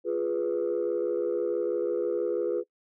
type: chord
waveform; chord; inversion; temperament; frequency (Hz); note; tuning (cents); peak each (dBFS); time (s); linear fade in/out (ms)
sine; F diminished; none; equal; 349.2 / 415.3 / 493.9; F4 / Ab4 / Cb5; 0 / 0 / 0; -29 / -29 / -28; 0.04-2.64; 50
effects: noise-tail reverb RT60 0.1 s tail -24 dB re dry + tanh soft clip ceiling -20 dBFS